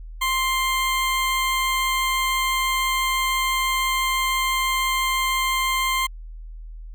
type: tone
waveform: 20% pulse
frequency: 1051 Hz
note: C6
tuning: 7 cents sharp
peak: -15 dBFS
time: 0.21-6.07 s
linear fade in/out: 10 ms
effects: added 40 Hz sine -34 dBFS peak until 6.94 s